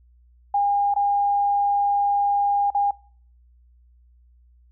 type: tone with dropouts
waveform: sine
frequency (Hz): 810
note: G#5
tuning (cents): -43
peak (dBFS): -17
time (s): 0.54-2.91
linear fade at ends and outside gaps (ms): 5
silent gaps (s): 0.941-0.961 / 2.704-2.747
effects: noise-tail reverb RT60 0.5 s tail -24 dB re dry + added 60 Hz sine -52 dBFS peak until 4.71 s